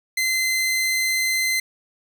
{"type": "tone", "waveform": "sawtooth", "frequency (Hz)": 2064, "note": "C7", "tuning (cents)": -24, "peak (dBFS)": -16, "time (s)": [0.17, 1.6], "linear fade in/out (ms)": 5, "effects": ["9-bit"]}